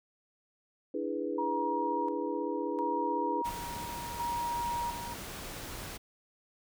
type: chord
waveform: sine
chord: E dominant seventh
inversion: third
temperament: equal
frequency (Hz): 293.7 / 329.6 / 415.3 / 493.9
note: D4 / E4 / G#4 / B4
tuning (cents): 0 / 0 / 0 / 0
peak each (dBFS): -37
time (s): 0.94-3.42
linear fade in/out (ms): 5
type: tone with tremolo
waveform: sine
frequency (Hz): 948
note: A#5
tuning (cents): +29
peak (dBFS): -31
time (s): 1.38-5.14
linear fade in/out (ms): 5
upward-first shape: square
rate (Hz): 0.71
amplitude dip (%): 60
type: noise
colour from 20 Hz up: pink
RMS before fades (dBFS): -42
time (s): 3.44-5.98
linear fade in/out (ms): 20
effects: none